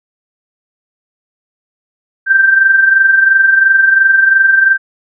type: tone with amplitude modulation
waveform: sine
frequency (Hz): 1568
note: G6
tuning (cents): 0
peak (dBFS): -3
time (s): 2.26-4.78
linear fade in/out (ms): 50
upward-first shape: sine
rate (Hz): 22.9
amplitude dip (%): 55
effects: none